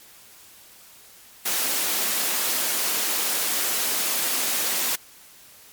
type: high-pass noise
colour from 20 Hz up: white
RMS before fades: -24 dBFS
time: 1.45-4.96 s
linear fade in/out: 10 ms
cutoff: 200 Hz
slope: 24 dB/octave
effects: white hiss -49 dBFS RMS until 5.72 s + MP3 96 kbps